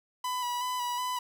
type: tone with vibrato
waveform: 45% pulse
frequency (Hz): 987.8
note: B5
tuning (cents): 0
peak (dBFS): -30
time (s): 0.24-1.19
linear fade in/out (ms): 5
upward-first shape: square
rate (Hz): 2.7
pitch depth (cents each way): 22
effects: none